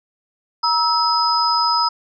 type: tone cluster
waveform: sine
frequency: 946 / 1301 / 5030 Hz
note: A#5 / E6 / D#8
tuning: +25 / -23 / +18 cents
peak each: -19 dBFS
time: 0.63-1.89 s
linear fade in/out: 10 ms
effects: none